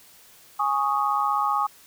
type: chord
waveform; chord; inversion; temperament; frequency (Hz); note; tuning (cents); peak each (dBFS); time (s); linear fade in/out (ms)
sine; Ab suspended fourth; none; equal; 830.6 / 1108.7 / 1244.5; Ab5 / Db6 / Eb6; 0 / 0 / 0; -25; 0.59-1.67; 10
effects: white hiss -52 dBFS RMS until 1.86 s